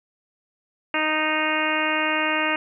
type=harmonic tone; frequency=310 Hz; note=D#4; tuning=6 cents flat; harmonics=1 / 2 / 3 / 4 / 5 / 6 / 7 / 8 / 9; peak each=-29 / -29 / -29 / -29 / -29 / -29 / -29 / -29 / -29 dBFS; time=0.94-2.56 s; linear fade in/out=2 ms; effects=none